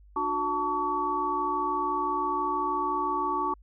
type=tone cluster; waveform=sine; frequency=296.9 / 362.9 / 886 / 1133 Hz; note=D4 / F#4 / A5 / C#6; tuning=+19 / -34 / +12 / +37 cents; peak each=-36 / -34 / -30 / -28 dBFS; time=0.16-3.54 s; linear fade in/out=5 ms; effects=added 50 Hz sine -51 dBFS peak until 3.62 s